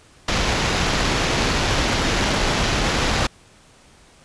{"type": "noise with sample-and-hold", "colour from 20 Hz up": "pink", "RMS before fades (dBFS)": -20, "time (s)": [0.28, 3.27], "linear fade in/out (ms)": 5, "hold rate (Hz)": 8820, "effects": ["pink hiss -51 dBFS RMS until 4.24 s", "resampled to 22050 Hz"]}